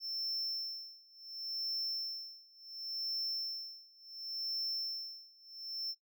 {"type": "tone with tremolo", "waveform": "triangle", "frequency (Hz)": 5350, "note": "E8", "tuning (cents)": 25, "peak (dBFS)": -32, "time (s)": [0, 5.95], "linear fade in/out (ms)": 50, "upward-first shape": "sine", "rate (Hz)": 0.7, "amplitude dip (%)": 95, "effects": ["noise-tail reverb RT60 0.1 s tail -18 dB re dry"]}